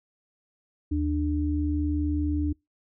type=tone pair together; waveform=sine; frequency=77.9 / 296.8 Hz; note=D#2 / D4; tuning=+3 / +18 cents; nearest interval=octave + major seventh; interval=2315 cents; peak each=-26 dBFS; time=0.91-2.53 s; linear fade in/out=10 ms; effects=noise-tail reverb RT60 0.2 s tail -26 dB re dry